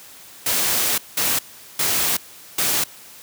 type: noise bursts at uneven times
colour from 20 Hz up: white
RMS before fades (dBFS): -20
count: 4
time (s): 0.46-0.98 / 1.17-1.39 / 1.79-2.17 / 2.58-2.84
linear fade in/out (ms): 5
effects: white hiss -43 dBFS RMS until 3.22 s + high-pass 80 Hz 12 dB/octave